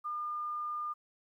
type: tone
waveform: sine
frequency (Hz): 1208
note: D6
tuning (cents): +48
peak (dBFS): -34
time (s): 0.04-0.94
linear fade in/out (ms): 20
effects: 12-bit